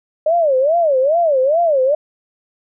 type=tone with vibrato; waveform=sine; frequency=597 Hz; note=D5; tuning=28 cents sharp; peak=-11 dBFS; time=0.26-1.95 s; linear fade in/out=5 ms; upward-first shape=sine; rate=2.4 Hz; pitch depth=260 cents each way; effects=none